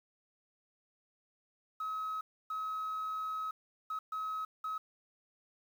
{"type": "tone bursts at uneven times", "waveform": "sine", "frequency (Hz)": 1279, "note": "D#6", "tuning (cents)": 47, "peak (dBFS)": -33, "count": 5, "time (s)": [[1.8, 2.21], [2.5, 3.51], [3.9, 3.99], [4.12, 4.45], [4.64, 4.78]], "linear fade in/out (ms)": 5, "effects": ["tanh soft clip ceiling -33 dBFS", "10-bit"]}